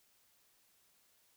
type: silence
effects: white hiss -71 dBFS RMS until 1.36 s